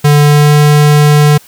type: tone with pitch glide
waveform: square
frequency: 146.83 to 148.28 Hz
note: D3 to D3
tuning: 0 to +17 cents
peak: -4 dBFS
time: 0.04-1.38 s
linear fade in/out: 10 ms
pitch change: +17 cents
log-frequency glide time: 0.21-0.53 s
effects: white hiss -40 dBFS RMS until 1.47 s